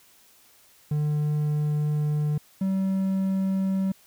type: tone pair in turn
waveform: triangle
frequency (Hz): 149.7 / 191.63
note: D3 / G3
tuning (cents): +33 / -39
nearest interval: major third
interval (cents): 428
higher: second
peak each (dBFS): -20 / -20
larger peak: neither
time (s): 0.91-2.38 / 2.61-3.92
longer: first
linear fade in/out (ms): 5
effects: white hiss -57 dBFS RMS until 4.06 s